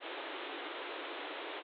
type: band-pass noise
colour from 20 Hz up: pink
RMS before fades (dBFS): -43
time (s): 0-1.63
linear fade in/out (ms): 50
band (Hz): 290 to 3800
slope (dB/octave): 96
effects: none